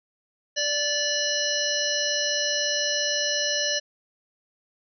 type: harmonic tone with a mistuned harmonic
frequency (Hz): 587.3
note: D5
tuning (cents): 0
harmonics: 1 / 3 / 5 / 7 / 9 / 10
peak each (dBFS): -30 / -30 / -30 / -30 / -30 / -30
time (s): 0.56-3.8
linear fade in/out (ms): 20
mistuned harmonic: 3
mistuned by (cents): -19
effects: none